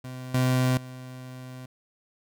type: tone with level steps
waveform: 30% pulse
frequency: 127.9 Hz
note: C3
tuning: 39 cents flat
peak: -33 / -18 / -36 dBFS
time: 0.04-1.66 s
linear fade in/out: 5 ms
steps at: 0.34 / 0.77 s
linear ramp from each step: 5 ms
effects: none